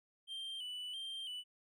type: tone with vibrato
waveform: triangle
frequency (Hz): 3067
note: G7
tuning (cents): -38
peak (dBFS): -40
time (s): 0.27-1.44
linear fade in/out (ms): 50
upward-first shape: square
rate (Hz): 1.5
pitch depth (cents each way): 54
effects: none